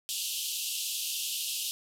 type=band-pass noise; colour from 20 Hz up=pink; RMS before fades=-34 dBFS; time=0.09-1.71 s; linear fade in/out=0 ms; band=2700 to 15000 Hz; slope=96 dB/octave; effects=none